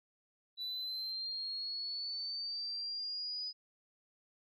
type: linear sweep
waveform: sine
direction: up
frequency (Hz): 3951 to 4978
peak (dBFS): -35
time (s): 0.57-3.53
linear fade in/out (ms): 50
effects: tanh soft clip ceiling -36 dBFS + AAC 32 kbps